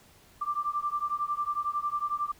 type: beating tone pair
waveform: sine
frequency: 1174.7 / 1185.7 Hz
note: D6 / D6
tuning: 0 / +16 cents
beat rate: 11 Hz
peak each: -31 dBFS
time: 0.41-2.32 s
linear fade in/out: 10 ms
effects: pink hiss -58 dBFS RMS until 2.39 s